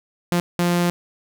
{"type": "tone bursts at uneven times", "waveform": "sawtooth", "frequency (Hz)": 174.61, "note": "F3", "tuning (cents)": 0, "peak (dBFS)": -13, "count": 2, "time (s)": [[0.32, 0.4], [0.59, 0.9]], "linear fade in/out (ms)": 0, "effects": []}